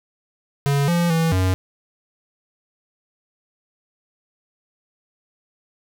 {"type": "tone with pitch steps", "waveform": "square", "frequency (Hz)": [141.1, 172.1, 163.8, 93], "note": ["C#3", "F3", "E3", "F#2"], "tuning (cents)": [31, -25, -11, 9], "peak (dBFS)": -17, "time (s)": [0.66, 1.54], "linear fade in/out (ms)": 0, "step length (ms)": 220, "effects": []}